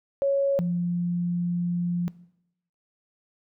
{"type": "tone pair in turn", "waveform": "sine", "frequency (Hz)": [554.4, 174.63], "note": ["C#5", "F3"], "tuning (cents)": [0, 0], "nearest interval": "octave + minor sixth", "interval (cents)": 2000, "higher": "first", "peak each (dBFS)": [-20, -23], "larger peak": "first", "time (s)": [[0.22, 0.59], [0.59, 2.08]], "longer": "second", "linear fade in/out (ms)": 0, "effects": ["noise-tail reverb RT60 0.8 s tail -20 dB re dry"]}